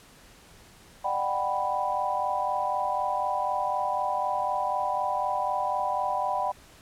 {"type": "chord", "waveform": "sine", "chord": "G major seventh", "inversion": "second", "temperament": "equal with one note detuned", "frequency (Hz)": [597.6, 740, 784, 987.8], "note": ["D5", "F#5", "G5", "B5"], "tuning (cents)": [30, 0, 0, 0], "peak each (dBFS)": [-33, -31, -30, -29], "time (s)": [1.04, 6.52], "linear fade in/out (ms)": 10, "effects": ["pink hiss -53 dBFS RMS until 6.81 s", "low-pass 12000 Hz 12 dB/octave"]}